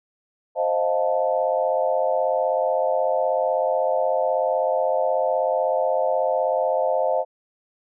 sine chord, F dominant seventh, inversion second, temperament equal, 523.3 / 622.3 / 698.5 / 880 Hz, C5 / Eb5 / F5 / A5, 0 / 0 / 0 / 0 cents, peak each -23 / -23 / -25 / -28 dBFS, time 0.55-7.25 s, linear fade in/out 50 ms, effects none

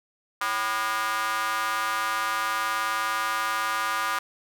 square tone with high-pass filter, 110.2 Hz, A2, 3 cents sharp, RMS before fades -27 dBFS, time 0.41-4.19 s, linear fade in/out 5 ms, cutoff 1200 Hz, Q 3.5, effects none

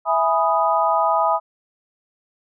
sine chord, E major seventh, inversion none, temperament equal, 659.3 / 830.6 / 987.8 / 1244.5 Hz, E5 / G#5 / B5 / D#6, 0 / 0 / 0 / 0 cents, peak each -21 dBFS, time 0.05-1.4 s, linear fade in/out 50 ms, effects none

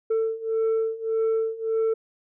sine beating tone pair, 445.6 / 447.3 Hz, A4 / A4, +22 / +28 cents, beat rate 1.7 Hz, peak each -24 / -22 dBFS, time 0.1-1.94 s, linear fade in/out 10 ms, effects tanh soft clip ceiling -19 dBFS

